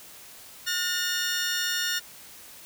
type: tone pair together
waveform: 15% pulse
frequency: 1438 / 1815.3 Hz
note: F#6 / A#6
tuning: -50 / -46 cents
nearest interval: major third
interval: 404 cents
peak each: -22 dBFS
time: 0.66-2 s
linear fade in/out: 20 ms
effects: white hiss -47 dBFS RMS until 2.65 s